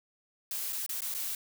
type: noise with dropouts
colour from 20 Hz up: blue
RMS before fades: -35 dBFS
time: 0.51-1.35 s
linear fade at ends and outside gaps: 1 ms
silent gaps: 0.724-0.729 / 0.863-0.892 / 1.006-1.019 / 1.14-1.148 s
effects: none